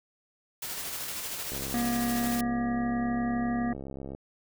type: noise with tremolo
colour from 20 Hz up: white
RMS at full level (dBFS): -35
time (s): 0.62-2.41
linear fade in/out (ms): 5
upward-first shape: square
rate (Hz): 13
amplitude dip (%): 25
type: click train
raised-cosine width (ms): 2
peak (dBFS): -26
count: 179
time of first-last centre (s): 1.52-4.149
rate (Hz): 67.7
type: harmonic tone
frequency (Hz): 238.7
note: A#3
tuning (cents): +41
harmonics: 1 / 3 / 5 / 7 / 8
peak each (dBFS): -27 / -35 / -43 / -44 / -43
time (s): 1.74-3.73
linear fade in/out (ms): 2
effects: none